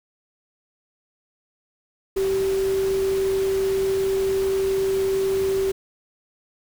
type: tone in noise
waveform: sine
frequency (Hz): 386.1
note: G4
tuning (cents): -26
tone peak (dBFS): -19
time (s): 2.16-5.72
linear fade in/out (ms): 10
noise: pink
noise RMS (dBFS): -35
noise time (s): 2.16-5.72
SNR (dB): +13
effects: none